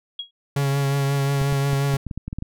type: tone with exponential decay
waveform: sine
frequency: 3300 Hz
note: G#7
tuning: 12 cents flat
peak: -24 dBFS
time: 0.19-0.31 s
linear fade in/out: 5 ms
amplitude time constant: 25 ms
type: tone with vibrato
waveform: 45% pulse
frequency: 139.2 Hz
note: C#3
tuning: 8 cents sharp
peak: -19 dBFS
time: 0.56-1.97 s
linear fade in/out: 5 ms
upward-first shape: triangle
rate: 5.6 Hz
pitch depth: 25 cents each way
type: clicks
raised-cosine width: 5 ms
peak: -17 dBFS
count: 11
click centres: 1.415 / 1.525 / 1.732 / 1.94 / 2.067 / 2.112 / 2.176 / 2.28 / 2.329 / 2.386 / 2.424 s
effects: none